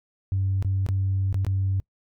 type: tone with dropouts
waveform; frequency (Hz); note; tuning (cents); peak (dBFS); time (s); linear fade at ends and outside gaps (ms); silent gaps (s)
sine; 96.3; G2; -30; -20; 0.32-1.8; 0; 0.625-0.647 / 0.864-0.888 / 1.327-1.344 / 1.448-1.466
effects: noise-tail reverb RT60 0.1 s tail -25 dB re dry + tanh soft clip ceiling -17 dBFS